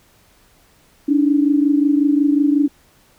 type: tone pair together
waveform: sine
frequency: 285.6 / 311.1 Hz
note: D4 / D#4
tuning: -48 / 0 cents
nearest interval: minor second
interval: 148 cents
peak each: -13 / -18 dBFS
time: 1.08-2.68 s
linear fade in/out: 10 ms
effects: pink hiss -54 dBFS RMS until 3.18 s